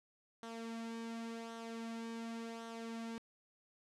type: tone with flanger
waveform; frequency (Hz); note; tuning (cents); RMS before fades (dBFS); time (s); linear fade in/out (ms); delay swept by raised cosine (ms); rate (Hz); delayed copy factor
sawtooth; 228.8; A#3; -32; -45; 0.43-3.18; 0; 0.41 to 2.91; 0.9; -0.55
effects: low-pass 8000 Hz 12 dB/octave